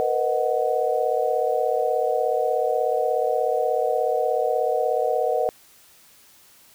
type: chord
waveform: sine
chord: B major seventh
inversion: third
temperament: equal with one note detuned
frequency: 466.2 / 502.8 / 622.3 / 740 Hz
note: A#4 / B4 / D#5 / F#5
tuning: 0 / +31 / 0 / 0 cents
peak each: -25 dBFS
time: 0-5.49 s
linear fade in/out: 0 ms
effects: white hiss -53 dBFS RMS until 6.74 s